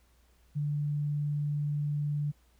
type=tone; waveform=sine; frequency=146.83 Hz; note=D3; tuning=in tune; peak=-28 dBFS; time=0.55-2.32 s; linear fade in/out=20 ms; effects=added 60 Hz sine -62 dBFS peak until 2.59 s + pink hiss -69 dBFS RMS until 2.59 s